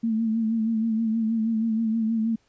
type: tone with vibrato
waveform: sine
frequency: 223.7 Hz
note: A3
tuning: 29 cents sharp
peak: -21 dBFS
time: 0.03-2.36 s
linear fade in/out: 10 ms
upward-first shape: sine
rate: 6.3 Hz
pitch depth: 46 cents each way
effects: pink hiss -66 dBFS RMS until 2.48 s + resampled to 16000 Hz